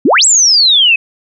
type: exponential two-way sweep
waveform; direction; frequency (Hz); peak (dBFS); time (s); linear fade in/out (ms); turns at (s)
sine; up then down; 221 to 7940 to 2519; -5; 0.05-0.96; 5; 0.25
effects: none